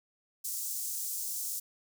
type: high-pass noise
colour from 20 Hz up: pink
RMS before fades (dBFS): -36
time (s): 0.44-1.6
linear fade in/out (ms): 10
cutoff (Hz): 6500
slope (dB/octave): 24
effects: none